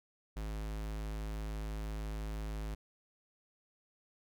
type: tone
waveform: square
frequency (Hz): 53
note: G#1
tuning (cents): +36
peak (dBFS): -38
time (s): 0.36-2.75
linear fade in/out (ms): 10
effects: none